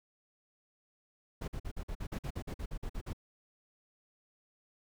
brown noise bursts, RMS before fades -38 dBFS, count 15, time 1.41-3.132 s, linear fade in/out 10 ms, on 70 ms, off 48 ms, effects none

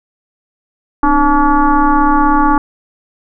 sine tone with frequency modulation, 580 Hz, D5, 22 cents flat, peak -7 dBFS, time 1.03-2.58 s, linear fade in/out 2 ms, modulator 281 Hz, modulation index 2.4, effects none

